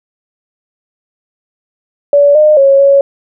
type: tone with pitch steps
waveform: sine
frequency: 573 / 609 / 549 / 556 Hz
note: D5 / D#5 / C#5 / C#5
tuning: -43 / -37 / -17 / +5 cents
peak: -3 dBFS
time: 2.13-3.01 s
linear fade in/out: 2 ms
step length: 220 ms
effects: none